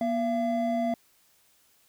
triangle tone pair together, 239.7 / 678 Hz, A#3 / E5, +48 / +49 cents, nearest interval octave + tritone, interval 1801 cents, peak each -26 / -25 dBFS, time 0.01-0.94 s, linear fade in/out 2 ms, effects white hiss -64 dBFS RMS until 1.88 s

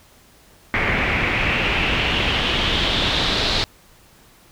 pink noise with low-pass filter sweep, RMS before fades -20 dBFS, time 0.74-3.64 s, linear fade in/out 0 ms, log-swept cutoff 2100 to 4100 Hz, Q 4, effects pink hiss -51 dBFS RMS until 4.51 s

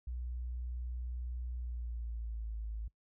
sine tone with pitch glide, 61 to 54.34 Hz, B1 to A1, -21 to -21 cents, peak -37 dBFS, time 0.07-2.88 s, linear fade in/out 5 ms, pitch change -200 cents, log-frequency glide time 1.56-2.55 s, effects noise-tail reverb RT60 0.1 s tail -22 dB re dry

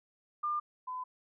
sine tone pair in turn, 1200 / 1010.8 Hz, D6 / B5, +37 / +40 cents, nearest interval minor third, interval 297 cents, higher first, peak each -30 / -36 dBFS, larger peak first, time 0.43-0.6 / 0.87-1.04 s, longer neither, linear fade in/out 10 ms, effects none

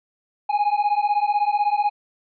triangle beating tone pair, 820 / 836 Hz, G#5 / G#5, -22 / +11 cents, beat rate 16 Hz, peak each -19 / -19 dBFS, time 0.49-1.9 s, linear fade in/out 10 ms, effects resampled to 11025 Hz

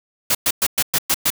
white noise bursts, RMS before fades -17 dBFS, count 7, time 0.3-1.303 s, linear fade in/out 5 ms, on 49 ms, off 110 ms, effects none

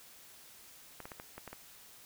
clicks, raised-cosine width 0.5 ms, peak -29 dBFS, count 7, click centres 1.003 / 1.055 / 1.118 / 1.199 / 1.38 / 1.477 / 1.53 s, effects white hiss -56 dBFS RMS until 2.05 s

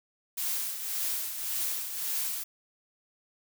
blue noise with tremolo, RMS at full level -30 dBFS, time 0.37-2.44 s, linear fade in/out 10 ms, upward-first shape triangle, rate 1.8 Hz, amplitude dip 60%, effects none

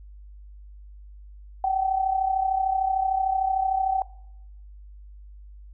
sine tone with amplitude modulation, 765 Hz, G5, 42 cents flat, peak -18 dBFS, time 1.64-4.02 s, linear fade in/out 2 ms, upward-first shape sine, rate 33.3 Hz, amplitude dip 65%, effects noise-tail reverb RT60 0.9 s tail -23 dB re dry + added 50 Hz sine -42 dBFS peak until 5.73 s

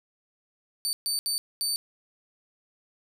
25% pulse tone bursts at uneven times, 4572 Hz, D8, 47 cents flat, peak -21 dBFS, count 4, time 0.85-0.93 / 1.06-1.19 / 1.26-1.38 / 1.61-1.76 s, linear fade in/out 0 ms, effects none

